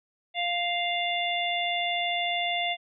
harmonic tone, 698.5 Hz, F5, in tune, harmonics 1 / 3 / 4 / 5, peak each -29 / -31 / -33 / -32 dBFS, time 0.34-2.77 s, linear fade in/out 50 ms, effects none

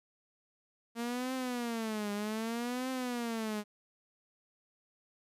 sawtooth tone with vibrato, 230.6 Hz, A#3, 19 cents flat, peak -30 dBFS, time 0.95-3.64 s, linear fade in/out 50 ms, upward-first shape triangle, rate 0.64 Hz, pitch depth 220 cents each way, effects resampled to 32000 Hz

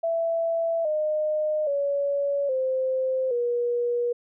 sine tone with pitch steps, 664 / 612.4 / 564.8 / 521 / 480.5 Hz, E5 / D#5 / C#5 / C5 / B4, +12 / -28 / +32 / -7 / -48 cents, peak -22 dBFS, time 0.03-4.13 s, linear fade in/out 10 ms, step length 820 ms, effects none

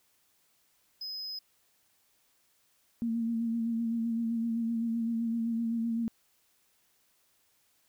triangle tone, 5060 Hz, D#8, 28 cents sharp, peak -35 dBFS, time 1.01-1.39 s, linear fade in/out 5 ms
sine tone with vibrato, 229.9 Hz, A#3, 24 cents flat, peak -28 dBFS, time 3.02-6.08 s, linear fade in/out 0 ms, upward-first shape sine, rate 7.8 Hz, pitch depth 31 cents each way
effects white hiss -70 dBFS RMS until 7.88 s

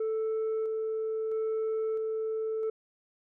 sine tone with tremolo, 440.5 Hz, A4, 2 cents sharp, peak -25 dBFS, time 0-2.7 s, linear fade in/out 5 ms, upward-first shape square, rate 0.76 Hz, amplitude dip 25%, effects tanh soft clip ceiling -27 dBFS

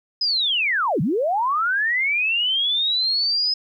sine linear two-way sweep, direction down then up, 5100 to 129 to 5100 Hz, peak -18 dBFS, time 0.21-3.54 s, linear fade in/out 5 ms, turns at 1.01 s, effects 10-bit

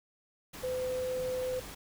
sine tone in noise, 509 Hz, C5, 48 cents flat, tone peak -31 dBFS, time 0.63-1.6 s, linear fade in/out 10 ms, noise pink, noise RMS -45 dBFS, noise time 0.53-1.75 s, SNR +11 dB, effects none

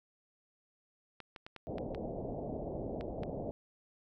clicks, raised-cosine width 0.3 ms, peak -30 dBFS, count 8, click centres 1.203 / 1.362 / 1.465 / 1.563 / 1.783 / 1.948 / 3.01 / 3.234 s
white low-pass noise, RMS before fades -40 dBFS, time 1.67-3.51 s, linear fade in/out 0 ms, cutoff 690 Hz, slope 48 dB/octave
effects none

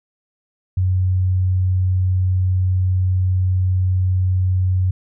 sine tone, 92.5 Hz, F#2, in tune, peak -14 dBFS, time 0.77-4.91 s, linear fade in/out 5 ms, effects none

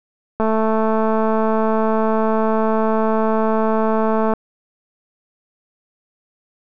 click train, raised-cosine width 1 ms, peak -6 dBFS, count 867, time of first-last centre 0.4-4.336 s, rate 220 Hz, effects none

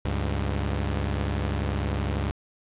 sawtooth tone pair together, 71 / 100.26 Hz, C#2 / G2, +42 / +39 cents, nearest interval tritone, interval 597 cents, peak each -23 / -25 dBFS, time 0.05-2.31 s, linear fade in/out 0 ms, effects resampled to 8000 Hz + 10-bit

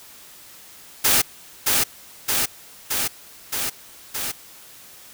white noise with echo, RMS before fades -17 dBFS, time 1.04-1.22 s, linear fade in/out 10 ms, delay 620 ms, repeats 5, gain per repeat -2 dB, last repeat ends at 4.32 s, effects white hiss -45 dBFS RMS until 5.13 s

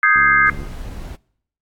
sine chord, Ab major seventh, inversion second, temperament equal, 1244.5 / 1568 / 1661.2 / 2093 Hz, Eb6 / G6 / Ab6 / C7, 0 / 0 / 0 / 0 cents, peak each -16 dBFS, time 0.03-0.5 s, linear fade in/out 2 ms
click train, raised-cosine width 3 ms, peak -21 dBFS, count 34, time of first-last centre 0.16-0.633 s, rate 69.8 Hz
brown noise, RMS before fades -30 dBFS, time 0.46-1.16 s, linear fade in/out 10 ms
effects noise-tail reverb RT60 0.7 s tail -24 dB re dry + AAC 64 kbps

